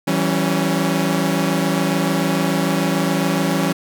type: chord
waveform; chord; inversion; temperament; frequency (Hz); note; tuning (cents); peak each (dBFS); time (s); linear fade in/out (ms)
sawtooth; C# diminished; first; equal with one note detuned; 164.81 / 191.74 / 277.2; E3 / G3 / C#4; 0 / -38 / 0; -17; 0.07-3.73; 10
effects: none